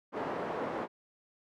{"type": "band-pass noise", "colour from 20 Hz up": "pink", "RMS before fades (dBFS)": -36, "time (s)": [0.12, 0.88], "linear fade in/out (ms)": 50, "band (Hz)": [340, 1000], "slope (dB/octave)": 12, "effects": []}